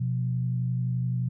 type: tone pair together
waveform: sine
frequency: 125 / 176.63 Hz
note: B2 / F3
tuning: +21 / +20 cents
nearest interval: tritone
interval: 599 cents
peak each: -25 / -33 dBFS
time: 0-1.29 s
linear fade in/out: 10 ms
effects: none